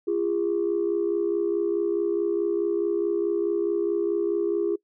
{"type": "tone pair together", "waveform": "sine", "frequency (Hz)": [342.1, 406.8], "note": ["F4", "G#4"], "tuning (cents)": [-36, -36], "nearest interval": "minor third", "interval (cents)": 300, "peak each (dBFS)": -24, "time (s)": [0.07, 4.76], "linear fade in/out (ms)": 10, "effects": ["noise-tail reverb RT60 0.1 s tail -22 dB re dry", "tanh soft clip ceiling -16 dBFS"]}